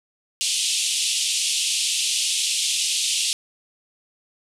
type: band-pass noise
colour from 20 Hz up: pink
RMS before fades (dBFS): -23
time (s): 0.41-3.33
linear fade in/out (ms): 0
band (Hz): 2700 to 10000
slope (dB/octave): 48
effects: none